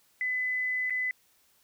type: tone with dropouts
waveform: sine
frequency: 2009 Hz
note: B6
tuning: 29 cents sharp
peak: -27 dBFS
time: 0.21-1.11 s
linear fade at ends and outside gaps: 1 ms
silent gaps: 0.898-0.905 s
effects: white hiss -66 dBFS RMS until 1.63 s